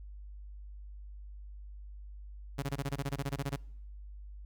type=tone bursts; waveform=sawtooth; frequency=139.5 Hz; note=C#3; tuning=11 cents sharp; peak=-28 dBFS; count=15; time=2.58-3.563 s; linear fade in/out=10 ms; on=45 ms; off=22 ms; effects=noise-tail reverb RT60 0.8 s tail -26 dB re dry + added 50 Hz sine -44 dBFS peak until 4.45 s